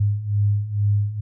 sine beating tone pair, 101.4 / 103.6 Hz, G#2 / G#2, -41 / -4 cents, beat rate 2.2 Hz, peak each -23 / -19 dBFS, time 0-1.21 s, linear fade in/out 10 ms, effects none

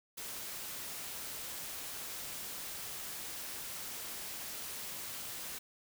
white noise, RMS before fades -43 dBFS, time 0.17-5.59 s, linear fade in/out 10 ms, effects none

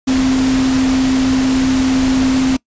sine tone in noise, 261.6 Hz, C4, in tune, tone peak -11 dBFS, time 0.07-2.57 s, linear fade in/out 10 ms, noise pink, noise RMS -22 dBFS, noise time 0.07-2.57 s, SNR +8 dB, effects noise-tail reverb RT60 0.1 s tail -23 dB re dry + resampled to 16000 Hz

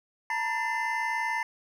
triangle tone cluster, 893 / 953 / 1782 / 2061 Hz, A5 / A#5 / A6 / C7, +25 / +38 / +22 / -27 cents, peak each -31 dBFS, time 0.3-1.43 s, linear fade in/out 2 ms, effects none

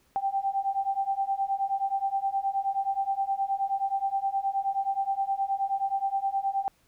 sine beating tone pair, 779 / 788.5 Hz, G5 / G5, -11 / +10 cents, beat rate 9.5 Hz, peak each -29 / -28 dBFS, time 0.16-6.68 s, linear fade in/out 0 ms, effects pink hiss -66 dBFS RMS until 6.87 s

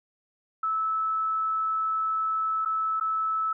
sine tone with dropouts, 1306 Hz, E6, 17 cents flat, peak -24 dBFS, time 0.63-3.53 s, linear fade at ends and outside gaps 5 ms, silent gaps 2.65-2.657 / 2.999-3.009 s, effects none

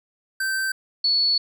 square / sine tone pair in turn, 1554 / 4418 Hz, G6 / C#8, -16 / -7 cents, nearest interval octave + tritone, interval 1809 cents, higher second, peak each -23 / -17 dBFS, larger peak second, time 0.4-0.72 / 1.04-1.38 s, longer second, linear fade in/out 5 ms, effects none

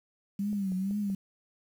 sine tone with vibrato, 196 Hz, G3, in tune, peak -28 dBFS, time 0.39-1.15 s, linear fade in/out 5 ms, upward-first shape triangle, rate 2.1 Hz, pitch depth 120 cents each way
click train, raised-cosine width 2 ms, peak -35 dBFS, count 4, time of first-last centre 0.53-1.1 s, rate 5.26 Hz
effects 9-bit

